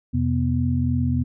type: tone cluster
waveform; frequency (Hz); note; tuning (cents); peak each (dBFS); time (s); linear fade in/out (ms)
sine; 85.4 / 128.5 / 245.6; F2 / C3 / B3; -38 / -31 / -9; -23; 0.13-1.24; 20
effects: none